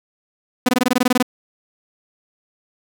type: tone bursts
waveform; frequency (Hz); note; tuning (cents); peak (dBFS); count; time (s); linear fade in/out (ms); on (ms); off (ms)
sawtooth; 250.6; B3; +25; -8; 12; 0.66-1.227; 5; 28; 21
effects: none